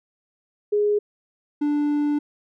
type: tone pair in turn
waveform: sine / triangle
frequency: 415.3 / 293.7 Hz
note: G#4 / D4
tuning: 0 / 0 cents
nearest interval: tritone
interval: 600 cents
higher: first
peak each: -17 dBFS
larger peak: neither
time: 0.72-0.99 / 1.61-2.19 s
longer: second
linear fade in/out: 10 ms
effects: none